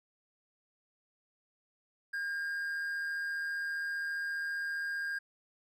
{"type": "tone with amplitude modulation", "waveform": "triangle", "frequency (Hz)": 1613, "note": "G6", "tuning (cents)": 49, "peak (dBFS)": -30, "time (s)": [2.13, 5.19], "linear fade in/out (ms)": 10, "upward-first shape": "sine", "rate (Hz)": 155, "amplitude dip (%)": 35, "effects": []}